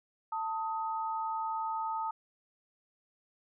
sine tone pair together, 890 / 1258.7 Hz, A5 / D#6, +20 / +20 cents, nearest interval tritone, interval 600 cents, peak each -33 / -37 dBFS, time 0.32-2.11 s, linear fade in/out 5 ms, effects none

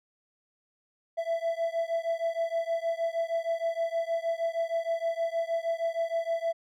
triangle beating tone pair, 663 / 669.4 Hz, E5 / E5, +10 / +26 cents, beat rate 6.4 Hz, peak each -28 / -29 dBFS, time 1.17-6.53 s, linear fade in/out 20 ms, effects none

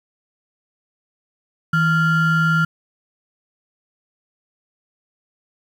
triangle ring-modulated tone, 776 Hz, G5, 18 cents flat, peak -9 dBFS, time 1.73-2.65 s, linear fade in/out 5 ms, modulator 615 Hz, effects 8-bit

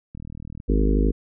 click train, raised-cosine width 5 ms, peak -24 dBFS, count 19, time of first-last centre 0.15-0.601 s, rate 39.9 Hz
harmonic tone, 51.7 Hz, G#1, 7 cents flat, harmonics 1 / 3 / 4 / 5 / 6 / 7 / 8 / 9, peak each -18 / -28 / -29 / -25 / -30 / -30 / -30 / -31 dBFS, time 0.68-1.12 s, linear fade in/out 20 ms
effects none

